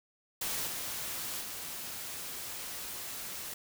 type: noise with level steps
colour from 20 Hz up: white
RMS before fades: -35 / -38 / -41 dBFS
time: 0.41-3.54 s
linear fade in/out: 5 ms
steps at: 0.67 / 1.41 s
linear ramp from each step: 2 ms
effects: none